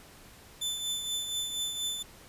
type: tone with tremolo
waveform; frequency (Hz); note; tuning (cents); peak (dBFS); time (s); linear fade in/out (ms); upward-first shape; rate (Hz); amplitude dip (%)
sawtooth; 3520; A7; 0; -26; 0.61-2.03; 10; triangle; 4.2; 55
effects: pink hiss -53 dBFS RMS until 2.28 s + resampled to 32000 Hz